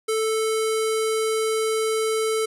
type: tone with low-pass filter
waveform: square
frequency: 440 Hz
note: A4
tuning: in tune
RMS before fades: -23 dBFS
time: 0.08-2.46 s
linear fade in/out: 10 ms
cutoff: 10000 Hz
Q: 2.3
effects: 9-bit